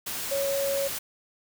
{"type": "tone in noise", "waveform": "sine", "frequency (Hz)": 554.4, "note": "C#5", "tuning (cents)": 0, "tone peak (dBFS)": -25, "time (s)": [0.31, 0.88], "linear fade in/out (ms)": 10, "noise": "white", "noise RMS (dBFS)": -33, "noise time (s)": [0.06, 0.99], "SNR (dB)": 5, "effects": []}